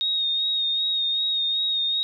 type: tone with vibrato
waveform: sine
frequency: 3729 Hz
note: A#7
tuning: in tune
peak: -21 dBFS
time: 0.01-2.03 s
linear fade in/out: 0 ms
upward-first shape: sine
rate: 2.6 Hz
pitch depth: 29 cents each way
effects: none